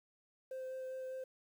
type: tone with vibrato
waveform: sine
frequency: 520 Hz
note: C5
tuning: 11 cents flat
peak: -38 dBFS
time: 0.51-1.24 s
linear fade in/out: 5 ms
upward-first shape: sine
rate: 5 Hz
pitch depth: 9 cents each way
effects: tanh soft clip ceiling -40 dBFS + 11-bit